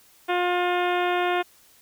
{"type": "harmonic tone", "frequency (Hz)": 355.9, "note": "F4", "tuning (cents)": 33, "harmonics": [1, 2, 3, 4, 5, 6, 7, 8, 9, 10], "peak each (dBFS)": [-25, -25, -31, -31, -34, -36, -35, -39, -41, -41], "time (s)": [0.28, 1.43], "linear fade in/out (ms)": 20, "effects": ["white hiss -56 dBFS RMS until 1.81 s"]}